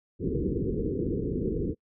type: low-pass noise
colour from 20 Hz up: white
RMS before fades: -29 dBFS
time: 0.19-1.75 s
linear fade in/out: 50 ms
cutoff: 470 Hz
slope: 96 dB/octave
effects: noise-tail reverb RT60 0.1 s tail -26 dB re dry